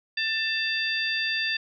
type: harmonic tone with a mistuned harmonic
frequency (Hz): 890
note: A5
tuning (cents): +20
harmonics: 2 / 3 / 4 / 5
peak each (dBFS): -28 / -30 / -31 / -32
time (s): 0.17-1.57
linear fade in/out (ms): 5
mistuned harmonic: 5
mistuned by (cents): +88
effects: none